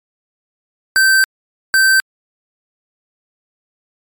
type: tone bursts at uneven times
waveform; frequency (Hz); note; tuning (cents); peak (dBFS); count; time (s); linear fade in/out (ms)
square; 1553; G6; -17; -9; 2; 0.96-1.24 / 1.74-2; 0
effects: MP3 96 kbps